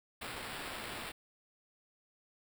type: noise with sample-and-hold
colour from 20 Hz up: white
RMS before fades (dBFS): -43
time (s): 0.21-1.12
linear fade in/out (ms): 10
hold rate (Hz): 6300
effects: none